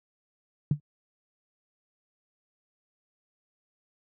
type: tone with exponential decay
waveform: sine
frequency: 146.83 Hz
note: D3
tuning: in tune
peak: -16 dBFS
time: 0.71-0.8 s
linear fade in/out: 2 ms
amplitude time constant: 19 ms
effects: high-pass 80 Hz 12 dB/octave